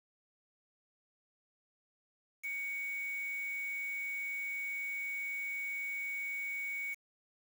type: tone with quantisation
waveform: sine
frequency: 2238 Hz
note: C#7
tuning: 16 cents sharp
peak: -36 dBFS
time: 2.43-6.95 s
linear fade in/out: 20 ms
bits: 8
effects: none